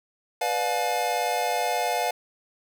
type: chord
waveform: square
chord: B diminished seventh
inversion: none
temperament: just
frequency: 493.9 / 592.7 / 711.2 / 853.4 Hz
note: B4 / D5 / F5 / Ab5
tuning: 0 / +16 / +31 / +47 cents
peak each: -32 / -33 / -27 / -30 dBFS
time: 0.41-2.11 s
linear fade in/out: 5 ms
effects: none